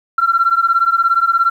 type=beating tone pair; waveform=sine; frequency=1353 / 1370 Hz; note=E6 / F6; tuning=+45 / -34 cents; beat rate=17 Hz; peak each=-13 dBFS; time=0.18-1.5 s; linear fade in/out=5 ms; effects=tanh soft clip ceiling -4 dBFS + 8-bit